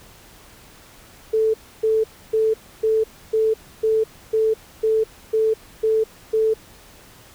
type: tone bursts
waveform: sine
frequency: 440 Hz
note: A4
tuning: in tune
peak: -15 dBFS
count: 11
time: 1.33-6.54 s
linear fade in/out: 10 ms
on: 210 ms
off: 290 ms
effects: pink hiss -47 dBFS RMS until 7.34 s

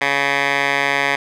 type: tone with band-pass filter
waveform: 10% pulse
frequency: 140.2 Hz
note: C#3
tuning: 20 cents sharp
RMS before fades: -18 dBFS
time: 0.01-1.16 s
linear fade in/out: 5 ms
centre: 1900 Hz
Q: 1.7
effects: none

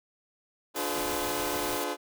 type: chord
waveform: 20% pulse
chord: D diminished seventh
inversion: none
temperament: just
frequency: 293.7 / 352.4 / 422.9 / 507.5 Hz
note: D4 / F4 / Ab4 / Cb5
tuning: 0 / +16 / +31 / +47 cents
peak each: -31 dBFS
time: 0.74-1.97 s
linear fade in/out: 50 ms
type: noise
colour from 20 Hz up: white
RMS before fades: -37 dBFS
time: 0.76-1.84 s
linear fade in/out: 0 ms
type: noise with tremolo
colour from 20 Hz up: pink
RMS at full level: -41 dBFS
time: 0.94-1.77 s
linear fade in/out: 20 ms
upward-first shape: sine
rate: 6.9 Hz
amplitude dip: 35%
effects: none

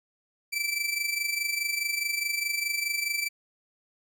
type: tone with amplitude modulation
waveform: sawtooth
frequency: 2328 Hz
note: D7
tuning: 16 cents flat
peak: -21 dBFS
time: 0.52-3.29 s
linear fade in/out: 20 ms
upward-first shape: sine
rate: 24.8 Hz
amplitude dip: 65%
effects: none

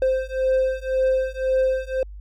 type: beating tone pair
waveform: triangle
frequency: 521 / 522.9 Hz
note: C5 / C5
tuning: -7 / -1 cents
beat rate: 1.9 Hz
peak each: -20 dBFS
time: 0.02-2.03 s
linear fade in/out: 2 ms
effects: added 50 Hz sine -35 dBFS peak until 2.2 s

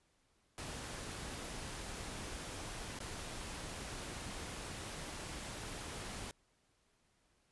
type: noise with dropouts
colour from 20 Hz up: pink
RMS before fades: -45 dBFS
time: 0.58-6.31 s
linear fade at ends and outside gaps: 0 ms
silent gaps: 2.989-3.003 s
effects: pink hiss -75 dBFS RMS until 7.51 s + resampled to 24000 Hz

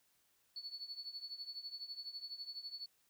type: tone with tremolo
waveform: sine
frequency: 4435 Hz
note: C#8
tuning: in tune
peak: -40 dBFS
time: 0.56-2.86 s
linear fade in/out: 2 ms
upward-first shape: triangle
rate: 12 Hz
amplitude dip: 90%
effects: tanh soft clip ceiling -36 dBFS + white hiss -75 dBFS RMS until 3.09 s

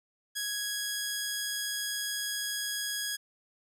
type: tone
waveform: 10% pulse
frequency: 1661.2 Hz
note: G#6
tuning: in tune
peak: -23 dBFS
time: 0.35-3.17 s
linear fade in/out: 20 ms
effects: none

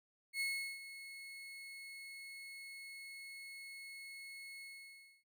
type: tone with ADSR envelope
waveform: 35% pulse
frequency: 2183 Hz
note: C#7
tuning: 27 cents flat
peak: -33 dBFS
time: 0.33-5.24 s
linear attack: 74 ms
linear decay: 380 ms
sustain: -14 dB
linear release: 620 ms
effects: none

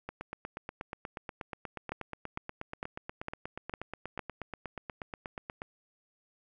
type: two click trains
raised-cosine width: 0.5 ms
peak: -23 / -20 dBFS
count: 47 / 6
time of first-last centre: 0.09-5.619 / 1.92-4.193 s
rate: 8.32 / 2.2 Hz
effects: none

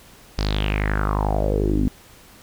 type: tone with low-pass filter sweep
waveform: sawtooth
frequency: 51.3 Hz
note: G#1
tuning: 21 cents flat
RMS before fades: -21 dBFS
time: 0.38-1.88 s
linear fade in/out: 0 ms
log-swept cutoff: 5100 to 240 Hz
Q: 5.7
effects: pink hiss -48 dBFS RMS until 2.42 s

